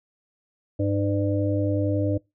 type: harmonic tone with a mistuned harmonic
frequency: 100.9 Hz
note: G#2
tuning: 49 cents flat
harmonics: 1 / 3 / 5 / 6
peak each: -24 / -25 / -30 / -30 dBFS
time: 0.79-2.18 s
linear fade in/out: 10 ms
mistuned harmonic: 6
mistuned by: -29 cents
effects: noise-tail reverb RT60 0.2 s tail -22 dB re dry